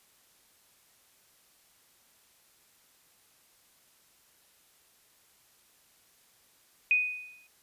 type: tone with exponential decay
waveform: sine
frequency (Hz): 2489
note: D#7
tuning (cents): 0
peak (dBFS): -19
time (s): 6.91-7.47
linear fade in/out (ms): 1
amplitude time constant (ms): 120
effects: white hiss -64 dBFS RMS until 7.62 s + resampled to 32000 Hz